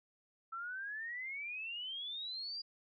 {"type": "exponential sweep", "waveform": "sine", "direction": "up", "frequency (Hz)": [1318.5, 4861], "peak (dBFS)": -40, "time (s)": [0.52, 2.62], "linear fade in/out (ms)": 10, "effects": []}